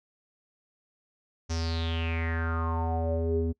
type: tone with low-pass filter sweep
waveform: square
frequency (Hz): 82.3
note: E2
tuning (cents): -2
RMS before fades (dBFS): -29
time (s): 1.49-3.53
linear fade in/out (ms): 20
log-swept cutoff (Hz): 6000 to 320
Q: 6.8
effects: noise-tail reverb RT60 0.1 s tail -23 dB re dry